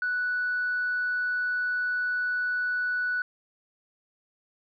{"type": "tone", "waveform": "sine", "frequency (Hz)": 1480, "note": "F#6", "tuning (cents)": 0, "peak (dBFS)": -24, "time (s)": [0.02, 3.22], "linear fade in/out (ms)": 2, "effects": ["tanh soft clip ceiling -21 dBFS"]}